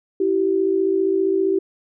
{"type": "tone pair together", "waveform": "sine", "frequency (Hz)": [329.6, 384.7], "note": ["E4", "G4"], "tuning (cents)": [0, -33], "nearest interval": "minor third", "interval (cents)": 267, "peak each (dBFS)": [-22, -17], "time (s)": [0.2, 1.59], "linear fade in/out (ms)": 5, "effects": []}